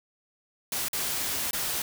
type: noise with dropouts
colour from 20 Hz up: white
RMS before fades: -30 dBFS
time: 0.72-1.82 s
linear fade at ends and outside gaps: 2 ms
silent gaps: 0.884-0.931 / 1.51-1.531 s
effects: none